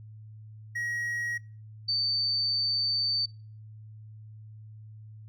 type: tone pair in turn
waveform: triangle / sine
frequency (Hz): 1900 / 4568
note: A#6 / D8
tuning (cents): +33 / -49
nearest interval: octave + minor third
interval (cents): 1518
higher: second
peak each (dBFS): -28 / -25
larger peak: second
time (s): 0.75-1.38 / 1.88-3.26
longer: second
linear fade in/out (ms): 10
effects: noise-tail reverb RT60 0.4 s tail -24 dB re dry + added 108 Hz sine -44 dBFS peak until 5.28 s